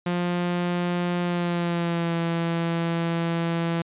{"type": "tone with pitch glide", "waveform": "sawtooth", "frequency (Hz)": [175.9, 167.76], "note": ["F3", "E3"], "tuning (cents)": [13, 31], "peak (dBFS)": -19, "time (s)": [0.06, 3.82], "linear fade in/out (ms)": 5, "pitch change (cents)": -82, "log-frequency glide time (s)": [1.22, 2.16], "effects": ["resampled to 8000 Hz"]}